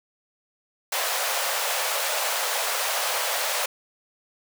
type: high-pass noise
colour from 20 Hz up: pink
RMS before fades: -26 dBFS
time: 0.92-3.66 s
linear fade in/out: 5 ms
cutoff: 510 Hz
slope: 48 dB/octave
effects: none